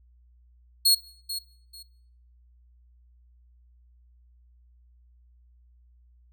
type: tone with echo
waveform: sawtooth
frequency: 4319 Hz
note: C#8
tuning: 46 cents flat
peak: -14 dBFS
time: 0.85-0.95 s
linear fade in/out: 10 ms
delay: 440 ms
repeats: 2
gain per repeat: -13 dB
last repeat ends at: 1.83 s
effects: noise-tail reverb RT60 0.6 s tail -20 dB re dry + added 60 Hz sine -55 dBFS peak until 6.32 s